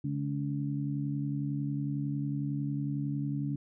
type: harmonic tone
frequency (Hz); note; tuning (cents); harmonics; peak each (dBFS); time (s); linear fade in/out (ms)
71; C#2; +42; 2 / 3 / 4; -32 / -39 / -35; 0.04-3.56; 5
effects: none